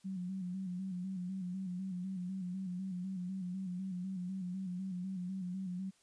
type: tone with vibrato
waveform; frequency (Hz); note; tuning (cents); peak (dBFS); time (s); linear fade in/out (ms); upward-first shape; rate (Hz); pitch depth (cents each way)
sine; 185; F#3; 0; -37; 0.04-5.91; 20; square; 4; 55
effects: white hiss -70 dBFS RMS until 6.02 s + resampled to 22050 Hz